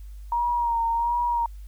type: tone with vibrato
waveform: sine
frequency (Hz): 940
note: A#5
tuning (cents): +14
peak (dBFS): -21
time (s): 0.32-1.46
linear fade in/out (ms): 2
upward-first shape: sine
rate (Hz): 1.4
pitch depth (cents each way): 37
effects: added 50 Hz sine -37 dBFS peak until 1.67 s + white hiss -62 dBFS RMS until 1.67 s